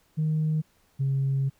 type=tone pair in turn; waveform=sine; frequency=155.56 / 136.05 Hz; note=D#3 / C#3; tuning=0 / -32 cents; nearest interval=major second; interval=232 cents; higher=first; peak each=-21 dBFS; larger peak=neither; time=0.17-0.62 / 0.99-1.5 s; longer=second; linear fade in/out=20 ms; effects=tanh soft clip ceiling -19 dBFS + pink hiss -65 dBFS RMS until 1.59 s